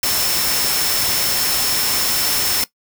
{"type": "tone in noise", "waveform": "sine", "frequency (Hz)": 5330, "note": "E8", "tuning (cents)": 18, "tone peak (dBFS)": -22, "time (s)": [0.03, 2.64], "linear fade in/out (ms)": 2, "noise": "white", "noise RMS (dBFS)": -19, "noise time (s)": [0.03, 2.64], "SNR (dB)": -6, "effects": ["noise-tail reverb RT60 0.1 s tail -18 dB re dry"]}